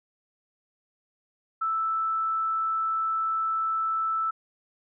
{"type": "tone", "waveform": "sine", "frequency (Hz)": 1318.5, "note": "E6", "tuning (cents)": 0, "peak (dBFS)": -24, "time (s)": [1.61, 4.31], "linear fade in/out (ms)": 10, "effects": []}